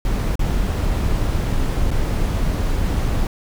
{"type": "noise with dropouts", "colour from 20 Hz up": "brown", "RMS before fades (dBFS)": -19, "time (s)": [0.05, 3.27], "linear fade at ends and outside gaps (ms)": 1, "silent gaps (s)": [[0.355, 0.393], [1.906, 1.913]], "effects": []}